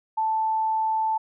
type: tone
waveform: sine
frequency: 880 Hz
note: A5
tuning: in tune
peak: -21 dBFS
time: 0.17-1.18 s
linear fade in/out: 10 ms
effects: none